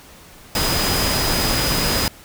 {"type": "tone in noise", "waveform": "sine", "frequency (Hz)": 4978, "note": "D#8", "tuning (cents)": 0, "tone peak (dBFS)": -24, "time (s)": [0.55, 2.08], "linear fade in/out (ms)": 2, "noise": "pink", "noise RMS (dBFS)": -20, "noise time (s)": [0.55, 2.08], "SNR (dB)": -7, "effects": ["pink hiss -44 dBFS RMS until 2.24 s"]}